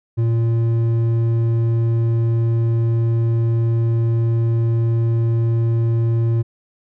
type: tone with hard clipping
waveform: sine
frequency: 115.2 Hz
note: A#2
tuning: 20 cents flat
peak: -16 dBFS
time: 0.17-6.43 s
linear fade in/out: 20 ms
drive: 6 dB
effects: none